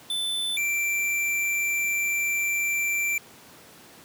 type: tone pair in turn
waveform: square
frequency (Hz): 3520 / 2349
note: A7 / D7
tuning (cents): 0 / 0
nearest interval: perfect fifth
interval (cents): 700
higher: first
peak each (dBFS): -26 / -24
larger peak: second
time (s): 0.1-0.57 / 0.57-3.18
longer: second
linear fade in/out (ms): 2
effects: pink hiss -49 dBFS RMS until 4.04 s + high-pass 150 Hz 12 dB/octave